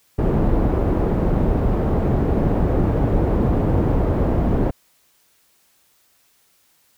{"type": "low-pass noise", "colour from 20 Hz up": "pink", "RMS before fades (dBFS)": -18, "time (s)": [0.18, 4.71], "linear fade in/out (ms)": 10, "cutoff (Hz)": 550, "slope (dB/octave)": 12, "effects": ["white hiss -60 dBFS RMS until 6.97 s"]}